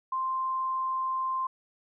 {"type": "tone", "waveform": "sine", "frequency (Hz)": 1046.5, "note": "C6", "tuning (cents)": 0, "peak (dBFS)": -27, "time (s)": [0.12, 1.47], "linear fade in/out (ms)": 5, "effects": []}